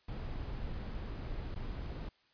brown noise with dropouts, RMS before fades -40 dBFS, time 0.08-2.09 s, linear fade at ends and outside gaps 5 ms, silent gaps 1.545-1.558 s, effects white hiss -70 dBFS RMS until 2.33 s + resampled to 11025 Hz

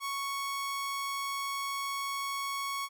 sawtooth tone, 1108.7 Hz, C#6, in tune, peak -29 dBFS, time 0-2.89 s, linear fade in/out 50 ms, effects none

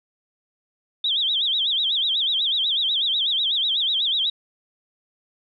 sine tone with vibrato, 3477 Hz, A7, 21 cents flat, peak -19 dBFS, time 1.04-4.3 s, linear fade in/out 5 ms, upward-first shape sine, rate 8.1 Hz, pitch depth 200 cents each way, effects none

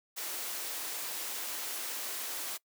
white high-pass noise, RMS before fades -38 dBFS, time 0.16-2.58 s, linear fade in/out 20 ms, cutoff 290 Hz, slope 24 dB/octave, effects noise-tail reverb RT60 0.1 s tail -22 dB re dry

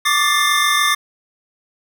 square tone cluster, 1150 / 1197 / 1760 / 2103 / 3621 Hz, D6 / D6 / A6 / C7 / A7, -37 / +33 / 0 / +8 / +49 cents, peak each -21 dBFS, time 0.05-0.95 s, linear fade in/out 10 ms, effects none

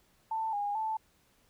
sine tone with pitch steps, 888 / 817 / 878 Hz, A5 / G#5 / A5, +16 / -29 / -4 cents, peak -30 dBFS, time 0.31-0.97 s, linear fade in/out 5 ms, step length 220 ms, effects pink hiss -68 dBFS RMS until 1.49 s

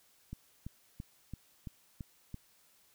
click train, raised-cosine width 5 ms, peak -29 dBFS, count 7, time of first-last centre 0.33-2.343 s, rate 2.98 Hz, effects white hiss -67 dBFS RMS until 2.94 s

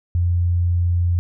sine tone, 87.31 Hz, F2, in tune, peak -15 dBFS, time 0.15-1.19 s, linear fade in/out 0 ms, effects none

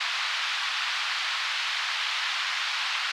white band-pass noise, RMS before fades -29 dBFS, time 0-3.12 s, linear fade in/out 10 ms, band 1000 to 4000 Hz, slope 24 dB/octave, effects none

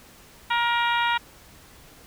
harmonic tone, 472.4 Hz, A#4, 23 cents sharp, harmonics 2 / 3 / 4 / 5 / 6 / 7 / 8, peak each -23 / -27 / -29 / -31 / -33 / -34 / -35 dBFS, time 0.5-1.18 s, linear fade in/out 10 ms, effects pink hiss -50 dBFS RMS until 2.06 s

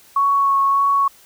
sine tone with vibrato, 1108.7 Hz, C#6, in tune, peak -13 dBFS, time 0.16-1.08 s, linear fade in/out 5 ms, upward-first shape sine, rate 1.7 Hz, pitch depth 13 cents each way, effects white hiss -49 dBFS RMS until 1.25 s

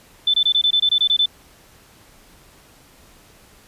sine tone bursts, 3520 Hz, A7, in tune, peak -13 dBFS, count 11, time 0.27-1.259 s, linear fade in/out 5 ms, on 69 ms, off 23 ms, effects pink hiss -50 dBFS RMS until 3.67 s + resampled to 32000 Hz

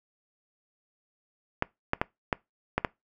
clicks, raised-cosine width 0.5 ms, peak -9 dBFS, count 6, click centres 1.624 / 1.934 / 2.015 / 2.328 / 2.78 / 2.848 s, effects noise-tail reverb RT60 0.2 s tail -23 dB re dry

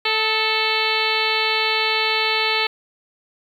harmonic tone with a mistuned harmonic, 440 Hz, A4, in tune, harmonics 1 / 2 / 3 / 4 / 5 / 6 / 7 / 8 / 9 / 10, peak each -27 / -26 / -28 / -29 / -24 / -25 / -27 / -29 / -27 / -28 dBFS, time 0.05-2.67 s, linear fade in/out 5 ms, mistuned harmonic 3, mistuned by -35 cents, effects 8-bit

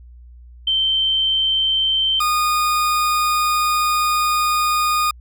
sine / 40% pulse tone pair in turn, 3112 / 1228.2 Hz, G7 / D#6, -13 / -23 cents, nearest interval octave + major third, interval 1610 cents, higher first, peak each -15 dBFS, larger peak neither, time 0.67-2.2 / 2.2-5.11 s, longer second, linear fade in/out 5 ms, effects added 60 Hz sine -39 dBFS peak until 5.2 s

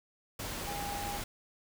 sine tone in noise, 812 Hz, G#5, 39 cents flat, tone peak -38 dBFS, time 0.67-1.18 s, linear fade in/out 5 ms, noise pink, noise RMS -39 dBFS, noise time 0.39-1.24 s, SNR -2 dB, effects none

